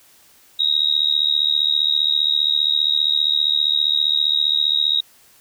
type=tone with amplitude modulation; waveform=sine; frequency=3781 Hz; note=A#7; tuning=24 cents sharp; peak=-11 dBFS; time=0.59-5.01 s; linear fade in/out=10 ms; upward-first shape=sine; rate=75.1 Hz; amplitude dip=95%; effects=white hiss -52 dBFS RMS until 5.4 s